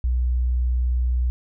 sine tone, 61.6 Hz, B1, 4 cents flat, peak -18 dBFS, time 0.04-1.3 s, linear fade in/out 0 ms, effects none

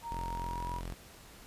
sine tone with pitch glide, 932.3 to 966.3 Hz, A#5 to B5, 0 to -38 cents, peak -37 dBFS, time 0.02-0.82 s, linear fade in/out 50 ms, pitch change +62 cents, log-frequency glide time 0.29-0.7 s
sawtooth tone, 43.65 Hz, F1, in tune, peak -34 dBFS, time 0.11-0.94 s, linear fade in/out 0 ms
effects pink hiss -54 dBFS RMS until 1.46 s + resampled to 32000 Hz

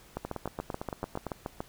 two click trains, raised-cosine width 1 ms, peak -20 / -19 dBFS, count 10 / 11, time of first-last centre 0.25-1.267 / 0.17-1.605 s, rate 8.85 / 6.97 Hz, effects pink hiss -56 dBFS RMS until 1.68 s

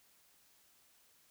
silence, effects white hiss -68 dBFS RMS until 1.3 s

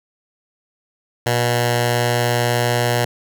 10% pulse tone with notch filter, 120.1 Hz, B2, 48 cents flat, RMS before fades -18 dBFS, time 1.26-3.05 s, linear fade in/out 5 ms, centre 280 Hz, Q 0.99, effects none

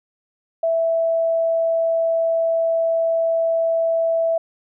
sine tone, 659.3 Hz, E5, in tune, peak -16 dBFS, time 0.63-4.38 s, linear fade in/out 5 ms, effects none

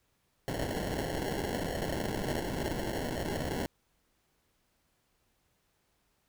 violet noise with sample-and-hold, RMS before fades -34 dBFS, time 0.48-3.66 s, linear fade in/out 0 ms, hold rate 1225 Hz, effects pink hiss -74 dBFS RMS until 6.28 s

